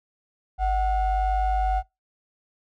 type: ring-modulated tone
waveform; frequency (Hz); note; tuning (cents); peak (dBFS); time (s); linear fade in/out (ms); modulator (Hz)
triangle; 349.2; F4; 0; -15; 0.58-1.83; 50; 400
effects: noise-tail reverb RT60 0.2 s tail -24 dB re dry